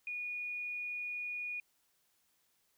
sine tone, 2452 Hz, D#7, 26 cents flat, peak -37 dBFS, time 0.07-1.6 s, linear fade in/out 2 ms, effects white hiss -75 dBFS RMS until 2.77 s

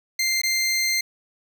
20% pulse tone with dropouts, 2093 Hz, C7, in tune, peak -15 dBFS, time 0.19-1.01 s, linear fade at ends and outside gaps 5 ms, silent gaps 0.417-0.434 s, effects none

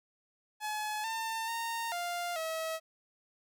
sawtooth tone with pitch steps, 851 / 899 / 921 / 699 / 644 Hz, G#5 / A5 / A#5 / F5 / E5, +42 / +37 / -21 / +1 / -41 cents, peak -30 dBFS, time 0.6-2.8 s, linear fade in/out 50 ms, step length 440 ms, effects none

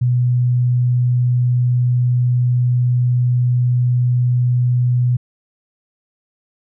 sine tone, 123.47 Hz, B2, in tune, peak -12 dBFS, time 0.01-5.17 s, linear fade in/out 10 ms, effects none

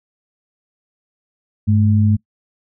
sine tone pair together, 101.3 / 214.5 Hz, G#2 / A3, -43 / -44 cents, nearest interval octave + minor second, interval 1299 cents, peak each -12 / -16 dBFS, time 1.67-2.17 s, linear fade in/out 20 ms, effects noise-tail reverb RT60 0.1 s tail -22 dB re dry

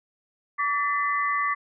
sine tone cluster, 1146 / 1778 / 2015 Hz, D6 / A6 / B6, -43 / +18 / +34 cents, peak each -24 / -31 / -28 dBFS, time 0.58-1.55 s, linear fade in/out 20 ms, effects none

